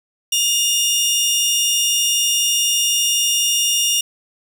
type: tone pair together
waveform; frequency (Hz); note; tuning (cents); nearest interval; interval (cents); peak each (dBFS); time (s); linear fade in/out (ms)
20% pulse; 2836 / 3573; F7 / A7; +26 / +26; major third; 400; -11 / -19; 0.32-4.01; 5
effects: none